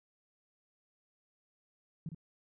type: tone with echo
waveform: sine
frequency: 160.7 Hz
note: E3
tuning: 44 cents flat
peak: -36 dBFS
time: 2.06-2.09 s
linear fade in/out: 2 ms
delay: 57 ms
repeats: 1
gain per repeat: -6 dB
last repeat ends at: 2.147 s
effects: none